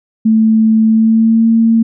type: tone with pitch glide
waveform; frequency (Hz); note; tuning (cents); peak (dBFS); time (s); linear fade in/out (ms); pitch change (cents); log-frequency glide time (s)
sine; 220.7 to 226.9; A3 to A#3; +5 to -47; -6; 0.25-1.83; 10; +48; 0.85-1.47
effects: none